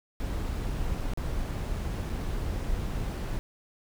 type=noise with dropouts; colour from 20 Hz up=brown; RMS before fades=-31 dBFS; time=0.2-3.39 s; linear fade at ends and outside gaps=0 ms; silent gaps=1.135-1.174 / 2.093-2.098 s; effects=none